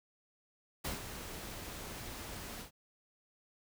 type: noise with ADSR envelope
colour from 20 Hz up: pink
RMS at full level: -37 dBFS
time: 0.84-2.71 s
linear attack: 12 ms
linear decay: 140 ms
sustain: -8 dB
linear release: 110 ms
effects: none